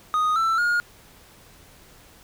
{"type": "tone with pitch steps", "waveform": "triangle", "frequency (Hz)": [1243, 1332.2, 1427.8], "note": ["D#6", "E6", "F6"], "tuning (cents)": [-2, 18, 38], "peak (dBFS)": -17, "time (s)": [0.14, 0.8], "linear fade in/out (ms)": 0, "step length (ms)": 220, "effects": ["pink hiss -51 dBFS RMS until 2.23 s"]}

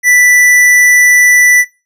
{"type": "tone", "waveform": "square", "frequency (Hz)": 1975.5, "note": "B6", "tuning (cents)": 0, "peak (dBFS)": -5, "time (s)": [0.03, 1.65], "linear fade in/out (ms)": 50, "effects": ["noise-tail reverb RT60 0.3 s tail -22 dB re dry", "resampled to 32000 Hz"]}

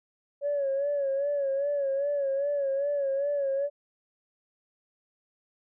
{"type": "tone with vibrato", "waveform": "sine", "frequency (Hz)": 560, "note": "C#5", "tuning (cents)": 18, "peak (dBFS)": -24, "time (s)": [0.41, 3.7], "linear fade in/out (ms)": 50, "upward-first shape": "sine", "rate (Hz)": 2.5, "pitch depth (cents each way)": 62, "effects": ["tanh soft clip ceiling -21 dBFS"]}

